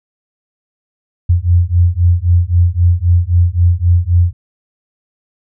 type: beating tone pair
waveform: sine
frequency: 85.7 / 89.5 Hz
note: F2 / F2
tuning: -32 / +43 cents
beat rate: 3.8 Hz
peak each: -11 dBFS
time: 1.29-4.33 s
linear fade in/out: 10 ms
effects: none